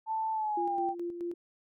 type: tone with pitch glide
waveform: sine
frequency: 883 to 782.1 Hz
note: A5 to G5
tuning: +6 to -4 cents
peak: -29 dBFS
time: 0.06-0.95 s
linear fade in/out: 50 ms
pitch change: -210 cents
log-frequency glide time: 0.33-0.83 s
type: tone with tremolo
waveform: sine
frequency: 346 Hz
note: F4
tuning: 16 cents flat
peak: -32 dBFS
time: 0.57-1.34 s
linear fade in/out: 5 ms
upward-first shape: square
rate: 4.7 Hz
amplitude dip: 50%
effects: none